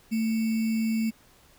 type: tone with sample-and-hold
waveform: sine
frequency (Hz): 222.9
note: A3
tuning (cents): +23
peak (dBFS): -23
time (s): 0.11-1.11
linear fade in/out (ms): 20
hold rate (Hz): 2450
effects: pink hiss -58 dBFS RMS until 1.58 s